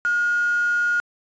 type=tone with quantisation; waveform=sine; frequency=1431 Hz; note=F6; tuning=42 cents sharp; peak=-18 dBFS; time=0.05-1 s; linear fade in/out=0 ms; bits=5; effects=resampled to 16000 Hz